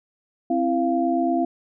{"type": "tone cluster", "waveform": "sine", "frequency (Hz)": [262.7, 331.4, 693], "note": ["C4", "E4", "F5"], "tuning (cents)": [7, 9, -14], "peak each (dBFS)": -23, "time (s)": [0.5, 1.45], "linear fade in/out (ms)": 5, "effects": []}